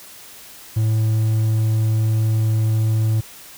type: tone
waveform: triangle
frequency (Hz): 110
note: A2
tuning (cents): 0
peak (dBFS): -13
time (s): 0.76-3.21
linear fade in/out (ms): 10
effects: white hiss -41 dBFS RMS until 3.57 s